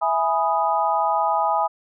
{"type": "chord", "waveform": "sine", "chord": "E major seventh", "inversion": "none", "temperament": "equal", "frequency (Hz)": [659.3, 830.6, 987.8, 1244.5], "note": ["E5", "G#5", "B5", "D#6"], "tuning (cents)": [0, 0, 0, 0], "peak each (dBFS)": [-25, -21, -24, -25], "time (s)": [0.01, 1.68], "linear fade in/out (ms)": 20, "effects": []}